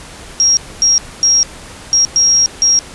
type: tone bursts at uneven times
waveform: sine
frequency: 5610 Hz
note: F8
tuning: 7 cents sharp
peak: -7 dBFS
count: 6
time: 0.4-0.57 / 0.82-0.98 / 1.23-1.43 / 1.93-2.05 / 2.16-2.46 / 2.62-2.79 s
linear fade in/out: 0 ms
effects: pink hiss -33 dBFS RMS until 2.94 s + resampled to 24000 Hz